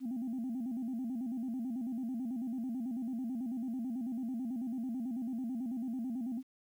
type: tone with vibrato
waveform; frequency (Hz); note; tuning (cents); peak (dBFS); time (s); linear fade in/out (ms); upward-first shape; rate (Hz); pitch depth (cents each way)
sine; 243.8; B3; -22; -33; 0-6.43; 50; square; 9.1; 120
effects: tanh soft clip ceiling -32 dBFS + 11-bit